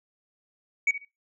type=tone with echo; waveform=sine; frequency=2252 Hz; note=C#7; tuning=27 cents sharp; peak=-17 dBFS; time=0.87-0.91 s; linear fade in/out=5 ms; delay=70 ms; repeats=2; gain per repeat=-14 dB; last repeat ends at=1.05 s; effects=noise-tail reverb RT60 0.2 s tail -18 dB re dry + tanh soft clip ceiling -17 dBFS